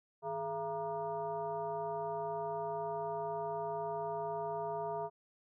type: tone with frequency modulation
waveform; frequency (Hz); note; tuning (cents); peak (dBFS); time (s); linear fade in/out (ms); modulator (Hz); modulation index
sine; 679; F5; -49; -35; 0.22-5.1; 50; 260; 1.3
effects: none